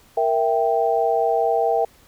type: chord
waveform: sine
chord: E diminished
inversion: second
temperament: equal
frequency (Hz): 466.2 / 659.3 / 784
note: Bb4 / E5 / G5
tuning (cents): 0 / 0 / 0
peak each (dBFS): -21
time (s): 0.17-1.85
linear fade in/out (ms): 5
effects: pink hiss -53 dBFS RMS until 2.07 s